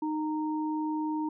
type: tone pair together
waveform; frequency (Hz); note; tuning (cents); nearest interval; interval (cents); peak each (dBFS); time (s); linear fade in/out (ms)
sine; 308.9 / 925.7; D#4 / A#5; -12 / -12; octave + perfect fifth; 1900; -29 / -35; 0.02-1.29; 5
effects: none